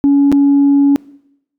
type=tone with dropouts; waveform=sine; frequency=281.3 Hz; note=C#4; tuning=26 cents sharp; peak=-5 dBFS; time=0.04-0.96 s; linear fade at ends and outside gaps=0 ms; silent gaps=0.317-0.325 s; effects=noise-tail reverb RT60 0.8 s tail -23 dB re dry + tanh soft clip ceiling -4 dBFS